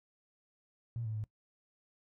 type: tone with pitch steps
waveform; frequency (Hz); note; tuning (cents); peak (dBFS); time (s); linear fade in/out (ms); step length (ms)
triangle; 116.9 / 109.5 / 107.5; A#2 / A2 / A2; +5 / -8 / -40; -31; 0.96-1.239; 0; 93
effects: noise-tail reverb RT60 0.1 s tail -22 dB re dry + tanh soft clip ceiling -33 dBFS